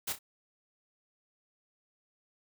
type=noise with echo; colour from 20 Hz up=white; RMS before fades=-34 dBFS; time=0.07-0.13 s; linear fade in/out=10 ms; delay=30 ms; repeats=2; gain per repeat=-10 dB; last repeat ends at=0.19 s; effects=none